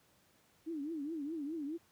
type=tone with vibrato; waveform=sine; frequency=305.3 Hz; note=D#4; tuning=33 cents flat; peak=-37 dBFS; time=0.66-1.78 s; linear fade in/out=20 ms; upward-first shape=triangle; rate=4.8 Hz; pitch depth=200 cents each way; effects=pink hiss -69 dBFS RMS until 1.91 s + high-pass 80 Hz 12 dB/octave